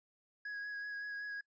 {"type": "tone with vibrato", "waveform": "triangle", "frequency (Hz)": 1661.2, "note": "G#6", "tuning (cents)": 0, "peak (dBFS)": -38, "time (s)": [0.45, 1.41], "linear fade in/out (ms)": 5, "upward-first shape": "sine", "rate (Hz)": 5.3, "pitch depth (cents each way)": 17, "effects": ["noise-tail reverb RT60 0.1 s tail -23 dB re dry", "resampled to 16000 Hz"]}